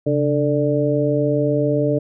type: harmonic tone with a mistuned harmonic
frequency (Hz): 147.4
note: D3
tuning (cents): +7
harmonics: 1 / 2 / 3 / 4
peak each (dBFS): -21 / -21 / -21 / -21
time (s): 0.06-1.99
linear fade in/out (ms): 10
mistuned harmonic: 1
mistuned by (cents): -120
effects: none